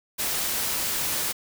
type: noise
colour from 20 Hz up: white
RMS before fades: -27 dBFS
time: 0.18-1.33 s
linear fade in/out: 20 ms
effects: none